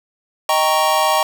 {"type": "chord", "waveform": "square", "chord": "Eb dominant seventh", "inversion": "none", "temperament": "equal", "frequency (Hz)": [622.3, 784, 932.3, 1108.7], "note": ["Eb5", "G5", "Bb5", "Db6"], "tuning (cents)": [0, 0, 0, 0], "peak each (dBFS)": -20, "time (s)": [0.49, 1.23], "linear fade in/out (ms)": 2, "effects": []}